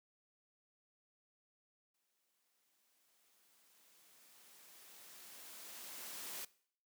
white noise with exponential growth, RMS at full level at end -45 dBFS, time 1.94-6.45 s, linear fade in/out 5 ms, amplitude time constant 980 ms, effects noise-tail reverb RT60 0.6 s tail -21 dB re dry + high-pass 200 Hz 12 dB/octave

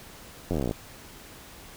slowing click train, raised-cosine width 2 ms, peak -15 dBFS, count 15, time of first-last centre 0.51-0.711 s, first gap 11 ms, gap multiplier 1.04, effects pink hiss -47 dBFS RMS until 1.76 s

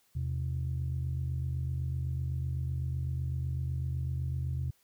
sine tone pair together, 81.6 / 129.53 Hz, E2 / C3, -17 / -17 cents, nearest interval minor sixth, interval 800 cents, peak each -32 / -32 dBFS, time 0.15-4.71 s, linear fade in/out 10 ms, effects tanh soft clip ceiling -25 dBFS + white hiss -69 dBFS RMS until 4.83 s

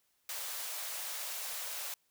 white high-pass noise, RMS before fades -40 dBFS, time 0.29-1.94 s, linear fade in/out 2 ms, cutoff 490 Hz, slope 48 dB/octave, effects white hiss -75 dBFS RMS until 2.1 s

